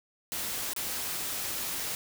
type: noise with dropouts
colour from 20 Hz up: white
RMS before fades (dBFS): -34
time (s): 0.32-1.95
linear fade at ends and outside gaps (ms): 0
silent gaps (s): 0.734-0.763
effects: none